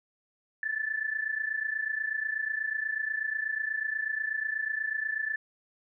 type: tone pair together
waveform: sine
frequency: 1731.8 / 1760 Hz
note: A6 / A6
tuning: -28 / 0 cents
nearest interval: unison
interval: 28 cents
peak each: -33 / -31 dBFS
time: 0.63-5.36 s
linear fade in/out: 2 ms
effects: none